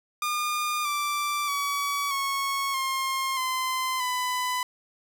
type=tone with pitch steps; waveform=sawtooth; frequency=1211 / 1173.1 / 1136.4 / 1100.9 / 1066.5 / 1033.1 / 1000.8 Hz; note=D#6 / D6 / C#6 / C#6 / C6 / C6 / B5; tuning=-47 / -2 / +43 / -12 / +33 / -22 / +23 cents; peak=-22 dBFS; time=0.22-4.63 s; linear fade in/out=2 ms; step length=630 ms; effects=none